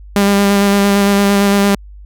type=tone with vibrato; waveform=sawtooth; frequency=200.3 Hz; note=G3; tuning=38 cents sharp; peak=-5 dBFS; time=0.16-1.75 s; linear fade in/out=2 ms; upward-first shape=square; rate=8.8 Hz; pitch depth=13 cents each way; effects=added 50 Hz sine -32 dBFS peak until 2.05 s